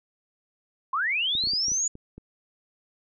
sine linear sweep, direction up, 1000 to 6950 Hz, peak -23 dBFS, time 0.93-1.88 s, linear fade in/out 5 ms
clicks, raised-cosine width 3 ms, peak -29 dBFS, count 8, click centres 1.352 / 1.438 / 1.472 / 1.535 / 1.683 / 1.718 / 1.954 / 2.18 s
effects none

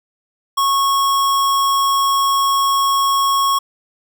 square tone, 1100 Hz, C#6, 14 cents flat, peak -14 dBFS, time 0.57-3.59 s, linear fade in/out 10 ms, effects none

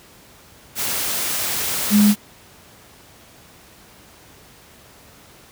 sine tone in noise, 207.7 Hz, G#3, in tune, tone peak -10 dBFS, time 1.9-2.15 s, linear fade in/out 50 ms, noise white, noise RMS -23 dBFS, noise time 0.75-2.16 s, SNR +10 dB, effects pink hiss -47 dBFS RMS until 5.51 s + high-pass 60 Hz 12 dB/octave

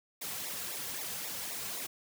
white noise with flanger, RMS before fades -39 dBFS, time 0.21-1.87 s, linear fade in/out 10 ms, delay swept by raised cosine 0.64 to 3.34 ms, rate 3.8 Hz, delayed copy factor -0.85, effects none

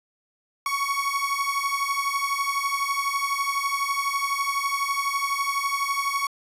30% pulse beating tone pair, 1108.7 / 1120.7 Hz, C#6 / C#6, 0 / +19 cents, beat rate 12 Hz, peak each -24 dBFS, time 0.66-6.27 s, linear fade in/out 2 ms, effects resampled to 32000 Hz

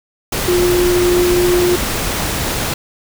sine tone in noise, 355.1 Hz, F4, 29 cents sharp, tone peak -11 dBFS, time 0.48-1.76 s, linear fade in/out 5 ms, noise pink, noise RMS -19 dBFS, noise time 0.32-2.74 s, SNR +5 dB, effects none

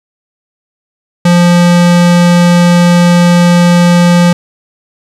square tone, 174.61 Hz, F3, in tune, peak -4 dBFS, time 1.25-4.33 s, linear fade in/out 5 ms, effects low-pass 9000 Hz 12 dB/octave + 7-bit

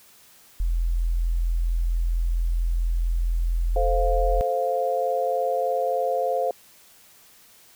sine tone, 42.21 Hz, E1, 42 cents sharp, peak -20 dBFS, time 0.6-4.41 s, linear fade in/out 0 ms
sine chord, F major, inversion first, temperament equal, 440 / 523.3 / 698.5 Hz, A4 / C5 / F5, 0 / 0 / 0 cents, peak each -29 / -24 / -25 dBFS, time 3.76-6.51 s, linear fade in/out 2 ms
effects white hiss -53 dBFS RMS until 7.75 s

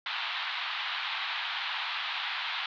white band-pass noise, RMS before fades -34 dBFS, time 0.06-2.66 s, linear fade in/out 2 ms, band 790 to 3900 Hz, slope 48 dB/octave, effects none

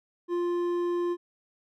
triangle tone with hard clipping, 349.2 Hz, F4, in tune, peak -27 dBFS, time 0.28-1.17 s, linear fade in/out 50 ms, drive 10 dB, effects none

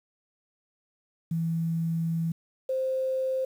sine tone pair in turn, 164.9 / 523.5 Hz, E3 / C5, +1 / +1 cents, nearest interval octave + minor sixth, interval 2000 cents, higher second, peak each -25 / -25 dBFS, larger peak neither, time 1.31-2.32 / 2.69-3.45 s, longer first, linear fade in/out 5 ms, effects 9-bit

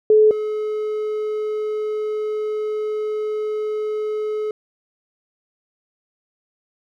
sine / triangle tone pair in turn, 430 / 427.3 Hz, A4 / G#4, -40 / +49 cents, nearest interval unison, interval 11 cents, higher first, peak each -9 / -19 dBFS, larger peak first, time 0.1-0.31 / 0.31-4.51 s, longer second, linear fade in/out 2 ms, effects none

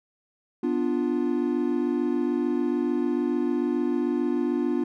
triangle chord, B diminished, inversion none, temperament equal, 246.9 / 293.7 / 349.2 Hz, B3 / D4 / F4, 0 / 0 / 0 cents, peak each -25 dBFS, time 0.63-4.84 s, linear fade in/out 5 ms, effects none

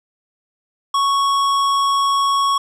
sine tone with hard clipping, 1108.7 Hz, C#6, in tune, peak -16 dBFS, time 0.94-2.58 s, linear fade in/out 5 ms, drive 13 dB, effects none

